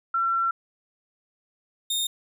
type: tone pair in turn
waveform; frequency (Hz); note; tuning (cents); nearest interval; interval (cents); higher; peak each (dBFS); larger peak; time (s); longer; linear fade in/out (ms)
sine / sawtooth; 1355 / 3666; E6 / A#7; +47 / -30; octave + perfect fourth; 1723; second; -21 / -21; neither; 0.14-0.51 / 1.9-2.07; first; 5
effects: none